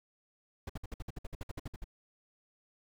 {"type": "noise bursts", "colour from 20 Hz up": "brown", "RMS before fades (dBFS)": -39, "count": 15, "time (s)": [0.67, 1.843], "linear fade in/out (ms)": 5, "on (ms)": 25, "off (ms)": 57, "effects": []}